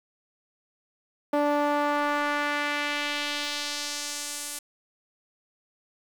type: tone with band-pass filter sweep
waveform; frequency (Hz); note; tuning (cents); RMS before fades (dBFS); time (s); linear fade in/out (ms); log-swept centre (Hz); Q
sawtooth; 292; D4; -10; -28; 1.33-4.59; 5; 640 to 9800; 1.3
effects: 8-bit